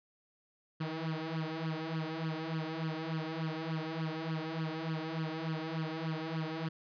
sawtooth tone with flanger, 160 Hz, D#3, 49 cents sharp, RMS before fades -37 dBFS, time 0.8-6.69 s, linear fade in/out 10 ms, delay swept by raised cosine 0.64 to 3.94 ms, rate 3.4 Hz, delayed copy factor +0.8, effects resampled to 11025 Hz

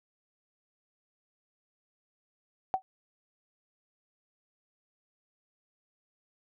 sine tone with exponential decay, 760 Hz, F#5, 46 cents sharp, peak -20 dBFS, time 2.74-2.82 s, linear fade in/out 0 ms, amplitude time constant 16 ms, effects none

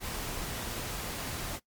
pink noise, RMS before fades -37 dBFS, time 0-1.6 s, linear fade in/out 50 ms, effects noise-tail reverb RT60 0.1 s tail -18 dB re dry + Opus 48 kbps

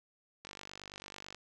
click train, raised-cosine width 0.2 ms, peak -28 dBFS, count 45, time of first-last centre 0.45-1.346 s, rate 49.1 Hz, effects none

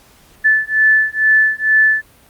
sine beating tone pair, 1745 / 1747.2 Hz, A6 / A6, -15 / -13 cents, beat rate 2.2 Hz, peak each -13 dBFS, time 0.44-2.02 s, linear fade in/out 20 ms, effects pink hiss -48 dBFS RMS until 2.29 s + Opus 48 kbps

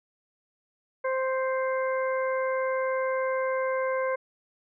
harmonic tone, 523.3 Hz, C5, in tune, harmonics 1 / 2 / 3 / 4, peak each -26 / -32 / -36 / -38 dBFS, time 1.04-4.16 s, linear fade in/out 10 ms, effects none

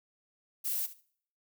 violet noise with echo, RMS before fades -33 dBFS, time 0.64-0.87 s, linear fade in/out 20 ms, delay 72 ms, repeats 2, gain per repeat -15 dB, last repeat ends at 1.014 s, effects noise-tail reverb RT60 0.6 s tail -23 dB re dry

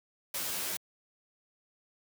white noise with comb filter, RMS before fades -35 dBFS, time 0.34-0.77 s, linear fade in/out 5 ms, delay 11 ms, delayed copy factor +1, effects high-pass 100 Hz 12 dB/octave

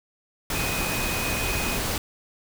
sine tone in noise, 2500 Hz, D#7, 8 cents sharp, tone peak -31 dBFS, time 0.55-1.77 s, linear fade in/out 2 ms, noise pink, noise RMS -27 dBFS, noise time 0.5-1.98 s, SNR -7 dB, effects none

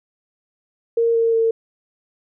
sine tone with pitch steps, 462.6 / 457.8 / 453.1 Hz, A#4 / A#4 / A#4, -13 / -31 / -49 cents, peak -14 dBFS, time 0.97-1.51 s, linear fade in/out 5 ms, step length 180 ms, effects none

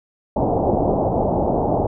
white low-pass noise, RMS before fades -19 dBFS, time 0.36-1.87 s, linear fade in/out 5 ms, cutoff 820 Hz, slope 48 dB/octave, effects none

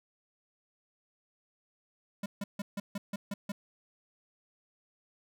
square tone bursts, 201.2 Hz, G3, 45 cents sharp, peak -34 dBFS, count 8, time 2.23-3.52 s, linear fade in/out 5 ms, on 30 ms, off 150 ms, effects none

